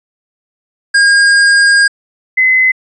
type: tone pair in turn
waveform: square / sine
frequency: 1621 / 2038 Hz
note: G#6 / C7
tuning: -42 / -46 cents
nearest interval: major third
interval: 396 cents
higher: second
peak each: -6 dBFS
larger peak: neither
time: 0.94-1.88 / 2.37-2.72 s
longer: first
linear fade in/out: 10 ms
effects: resampled to 22050 Hz